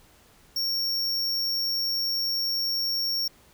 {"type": "tone", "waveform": "square", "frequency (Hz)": 5510, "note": "F8", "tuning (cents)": -24, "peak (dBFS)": -25, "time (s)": [0.56, 3.28], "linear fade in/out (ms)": 5, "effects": ["pink hiss -57 dBFS RMS until 3.53 s"]}